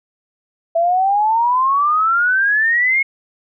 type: exponential sweep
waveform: sine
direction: up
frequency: 659.3 to 2189 Hz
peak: -12 dBFS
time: 0.75-3.03 s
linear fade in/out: 10 ms
effects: none